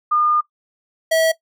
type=tone pair in turn; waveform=sine / square; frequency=1214 / 647.6 Hz; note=D#6 / E5; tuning=-43 / -31 cents; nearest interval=major seventh; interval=1088 cents; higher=first; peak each=-14 dBFS; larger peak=neither; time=0.11-0.41 / 1.11-1.32 s; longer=first; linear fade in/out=10 ms; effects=noise-tail reverb RT60 0.1 s tail -17 dB re dry